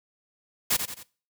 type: noise with echo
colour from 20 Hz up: white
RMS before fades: -23 dBFS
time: 0.7-0.77 s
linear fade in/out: 10 ms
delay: 88 ms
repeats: 3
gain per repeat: -7 dB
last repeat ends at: 1.034 s
effects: noise-tail reverb RT60 0.4 s tail -21 dB re dry